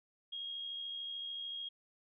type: tone with amplitude modulation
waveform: sine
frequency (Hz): 3268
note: G#7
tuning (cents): -29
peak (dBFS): -38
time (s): 0.32-1.69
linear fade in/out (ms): 10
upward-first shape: sine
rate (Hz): 73.5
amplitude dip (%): 35
effects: none